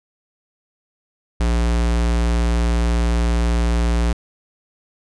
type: tone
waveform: square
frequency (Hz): 58.3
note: A#1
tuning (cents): +1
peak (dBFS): -16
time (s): 1.4-4.13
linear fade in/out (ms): 5
effects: resampled to 22050 Hz